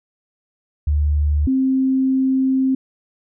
sine tone pair in turn, 74 / 263.7 Hz, D2 / C4, +14 / +14 cents, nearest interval octave + minor seventh, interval 2200 cents, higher second, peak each -14 dBFS, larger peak neither, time 0.87-1.47 / 1.47-2.75 s, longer second, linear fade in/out 5 ms, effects none

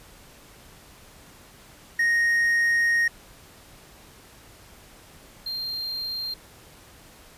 triangle tone pair in turn, 1864.7 / 4186 Hz, A#6 / C8, 0 / 0 cents, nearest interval octave + major second, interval 1400 cents, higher second, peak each -17 / -27 dBFS, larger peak first, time 1.99-3.08 / 5.46-6.34 s, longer first, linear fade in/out 5 ms, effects pink hiss -50 dBFS RMS until 7.37 s + resampled to 32000 Hz

